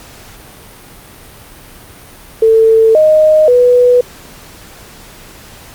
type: tone with pitch steps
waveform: sine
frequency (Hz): 446.6 / 620 / 492.5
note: A4 / D#5 / B4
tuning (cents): +26 / -6 / -5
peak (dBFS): -4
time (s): 2.42-4.01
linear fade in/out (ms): 5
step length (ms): 530
effects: pink hiss -36 dBFS RMS until 5.74 s + Opus 48 kbps